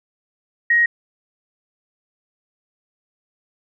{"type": "tone", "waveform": "sine", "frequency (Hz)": 1883, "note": "A#6", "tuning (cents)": 17, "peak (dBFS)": -12, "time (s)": [0.7, 0.86], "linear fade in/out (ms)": 5, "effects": []}